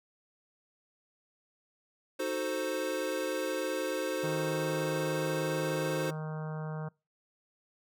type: chord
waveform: square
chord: D# diminished seventh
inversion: none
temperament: equal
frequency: 311.1 / 370 / 440 / 523.3 Hz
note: D#4 / F#4 / A4 / C5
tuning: 0 / 0 / 0 / 0 cents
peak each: -39 / -38 / -40 / -35 dBFS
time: 2.19-6.11 s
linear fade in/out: 10 ms
type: harmonic tone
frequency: 155.56 Hz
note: D#3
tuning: in tune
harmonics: 1 / 3 / 4 / 5 / 6 / 7 / 8 / 9 / 10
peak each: -35 / -45 / -47 / -49 / -51 / -52 / -53 / -54 / -55 dBFS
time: 4.23-6.89 s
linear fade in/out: 10 ms
effects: noise-tail reverb RT60 0.3 s tail -26 dB re dry